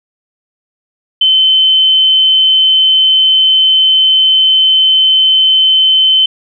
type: tone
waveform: sine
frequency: 3067 Hz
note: G7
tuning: 38 cents flat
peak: -5 dBFS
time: 1.21-6.26 s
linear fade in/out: 5 ms
effects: none